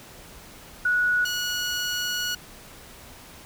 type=tone pair in turn; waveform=sine / 15% pulse; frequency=1465 / 1458.8 Hz; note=F#6 / F#6; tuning=-18 / -25 cents; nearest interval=unison; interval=7 cents; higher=first; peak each=-19 / -19 dBFS; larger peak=neither; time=0.85-1.25 / 1.25-2.35 s; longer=second; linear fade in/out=5 ms; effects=pink hiss -46 dBFS RMS until 3.45 s

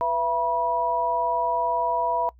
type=tone cluster; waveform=sine; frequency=494 / 672 / 970 Hz; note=B4 / E5 / B5; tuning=0 / +33 / -31 cents; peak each=-32 / -26 / -23 dBFS; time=0.01-2.29 s; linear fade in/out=0 ms; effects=noise-tail reverb RT60 0.1 s tail -22 dB re dry + added 61 Hz sine -50 dBFS peak until 2.39 s

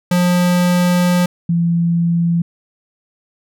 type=tone pair in turn; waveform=square / sine; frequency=177.7 / 169.75 Hz; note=F3 / F3; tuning=+30 / -49 cents; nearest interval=minor second; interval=79 cents; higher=first; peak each=-12 dBFS; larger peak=neither; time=0.11-1.26 / 1.49-2.42 s; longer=first; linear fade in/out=5 ms; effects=none

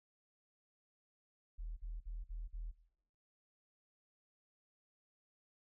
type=tone bursts; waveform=sine; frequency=40.31 Hz; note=E1; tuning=38 cents flat; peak=-40 dBFS; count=5; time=1.58-2.718 s; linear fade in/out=20 ms; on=190 ms; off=47 ms; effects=noise-tail reverb RT60 0.9 s tail -20 dB re dry + tanh soft clip ceiling -37 dBFS

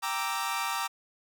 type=chord; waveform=sawtooth; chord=E half-diminished seventh; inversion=first; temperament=equal; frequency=784 / 932.3 / 1174.7 / 1318.5 Hz; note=G5 / Bb5 / D6 / E6; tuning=0 / 0 / 0 / 0 cents; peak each=-33 / -30 / -30 / -33 dBFS; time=0.02-0.88 s; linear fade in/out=20 ms; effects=none

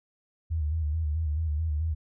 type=tone with vibrato; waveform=sine; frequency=77.78 Hz; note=D#2; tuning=in tune; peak=-25 dBFS; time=0.5-1.95 s; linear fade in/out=20 ms; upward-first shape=square; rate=4.6 Hz; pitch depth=70 cents each way; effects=none

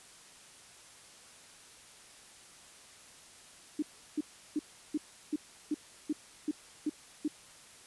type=tone bursts; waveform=sine; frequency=301.5 Hz; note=D4; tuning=46 cents sharp; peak=-28 dBFS; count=10; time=3.79-7.28 s; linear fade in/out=5 ms; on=34 ms; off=350 ms; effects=white hiss -55 dBFS RMS until 7.86 s + resampled to 24000 Hz

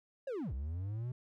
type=linear two-way sweep; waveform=triangle; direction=down then up; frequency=570 to 61.3 to 127.8 Hz; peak=-34 dBFS; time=0.27-1.12 s; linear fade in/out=5 ms; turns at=0.53 s; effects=none

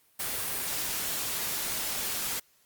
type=noise; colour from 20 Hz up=white; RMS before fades=-32 dBFS; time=0.19-2.4 s; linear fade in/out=10 ms; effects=white hiss -65 dBFS RMS until 2.65 s + Opus 32 kbps

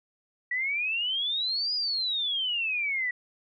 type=exponential two-way sweep; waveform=sine; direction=up then down; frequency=1930 to 4981 to 1930 Hz; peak=-26 dBFS; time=0.51-3.11 s; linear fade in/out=5 ms; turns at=1.74 s; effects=none

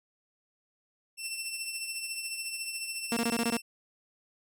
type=tone with tremolo; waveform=15% pulse; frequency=2690 Hz; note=E7; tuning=34 cents sharp; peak=-25 dBFS; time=1.17-3.62 s; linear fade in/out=50 ms; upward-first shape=triangle; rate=14 Hz; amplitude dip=55%
type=tone bursts; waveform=sawtooth; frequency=233.1 Hz; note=A#3; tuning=in tune; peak=-23 dBFS; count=7; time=3.12-3.569 s; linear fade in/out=2 ms; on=47 ms; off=20 ms
effects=none

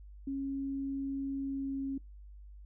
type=tone with pitch glide; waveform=sine; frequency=273.5 to 271.6 Hz; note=C#4 to C#4; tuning=-23 to -35 cents; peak=-33 dBFS; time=0.27-1.98 s; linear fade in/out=5 ms; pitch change=-12 cents; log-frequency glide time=1.38-1.84 s; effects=noise-tail reverb RT60 0.2 s tail -24 dB re dry + added 50 Hz sine -48 dBFS peak until 2.65 s

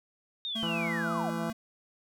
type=linear sweep; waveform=sine; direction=down; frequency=3729 to 589 Hz; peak=-32 dBFS; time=0.45-1.3 s; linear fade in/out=0 ms
type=tone with vibrato; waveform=square; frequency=222.7 Hz; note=A3; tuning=21 cents sharp; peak=-35 dBFS; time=0.55-1.53 s; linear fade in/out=10 ms; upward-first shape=sine; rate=5.5 Hz; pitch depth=13 cents each way
type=harmonic tone; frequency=167.8 Hz; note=E3; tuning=31 cents sharp; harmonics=1 / 2 / 3 / 4 / 5 / 6 / 7 / 8 / 9; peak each=-36 / -39 / -41 / -42 / -43 / -44 / -44 / -45 / -46 dBFS; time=0.63-1.5 s; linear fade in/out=0 ms
effects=none

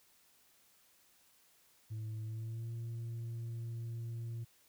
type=tone with pitch glide; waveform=sine; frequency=109.4 to 115.91 Hz; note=A2 to A#2; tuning=-9 to -9 cents; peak=-36 dBFS; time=1.9-4.45 s; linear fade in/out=20 ms; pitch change=+100 cents; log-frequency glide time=2.23-2.71 s; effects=tanh soft clip ceiling -38 dBFS + white hiss -68 dBFS RMS until 4.68 s

